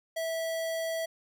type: tone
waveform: square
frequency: 654 Hz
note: E5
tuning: 14 cents flat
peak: -31 dBFS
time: 0.16-1.06 s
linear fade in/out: 10 ms
effects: none